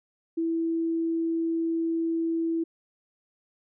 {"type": "tone", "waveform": "sine", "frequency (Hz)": 329.6, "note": "E4", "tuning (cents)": 0, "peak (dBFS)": -24, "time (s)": [0.37, 2.64], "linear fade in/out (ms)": 10, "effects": []}